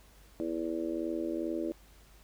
harmonic tone, 82.41 Hz, E2, in tune, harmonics 3 / 4 / 5 / 6 / 7, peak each -41 / -33 / -42 / -42 / -40 dBFS, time 0.4-1.72 s, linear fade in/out 0 ms, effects added 50 Hz sine -57 dBFS peak until 2.23 s + pink hiss -61 dBFS RMS until 2.23 s

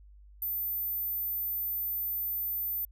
sine tone, 14080 Hz, A9, in tune, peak -30 dBFS, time 0.42-2.85 s, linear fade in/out 2 ms, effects added 50 Hz sine -51 dBFS peak until 2.91 s

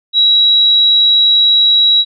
sine tone, 3877 Hz, B7, 33 cents flat, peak -6 dBFS, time 0.13-2.05 s, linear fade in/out 50 ms, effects none

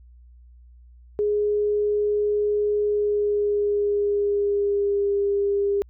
sine tone with pitch glide, 416 to 402.5 Hz, G#4 to G4, +3 to +46 cents, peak -19 dBFS, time 1.19-5.82 s, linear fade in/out 0 ms, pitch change -57 cents, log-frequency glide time 2.85-5.12 s, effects added 60 Hz sine -46 dBFS peak until 5.89 s

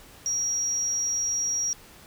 sine tone, 5680 Hz, F8, 28 cents sharp, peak -23 dBFS, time 0.26-1.73 s, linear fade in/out 0 ms, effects tanh soft clip ceiling -20 dBFS + pink hiss -50 dBFS RMS until 2.06 s

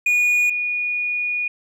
triangle / sine tone pair in turn, 2452 / 2452 Hz, D#7 / D#7, -26 / -26 cents, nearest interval unison, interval 0 cents, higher neither, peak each -13 / -20 dBFS, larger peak first, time 0.06-0.5 / 0.5-1.48 s, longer second, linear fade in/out 5 ms, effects none

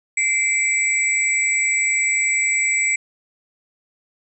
sine tone cluster, 2086 / 2317 / 7830 Hz, C7 / D7 / B8, -6 / -24 / -16 cents, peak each -21 dBFS, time 0.17-2.96 s, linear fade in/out 5 ms, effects none

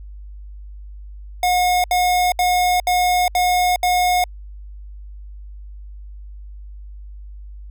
square tone bursts, 722 Hz, F#5, 43 cents flat, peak -15 dBFS, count 6, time 1.43-4.24 s, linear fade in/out 2 ms, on 410 ms, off 70 ms, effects added 50 Hz sine -33 dBFS peak until 7.7 s

